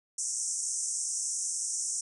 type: band-pass noise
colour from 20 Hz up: white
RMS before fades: -33 dBFS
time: 0.18-2.01 s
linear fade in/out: 5 ms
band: 5600 to 9200 Hz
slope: 96 dB/octave
effects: none